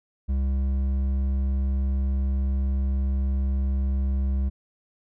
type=tone with hard clipping; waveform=triangle; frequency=66.9 Hz; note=C2; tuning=39 cents sharp; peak=-23 dBFS; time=0.28-4.5 s; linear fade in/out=20 ms; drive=10 dB; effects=none